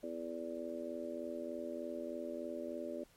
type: harmonic tone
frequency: 83.3 Hz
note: E2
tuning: 19 cents sharp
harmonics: 3 / 4 / 5 / 6 / 7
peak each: -46 / -45 / -48 / -52 / -43 dBFS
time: 0.03-3.04 s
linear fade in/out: 5 ms
effects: pink hiss -67 dBFS RMS until 3.16 s + MP3 64 kbps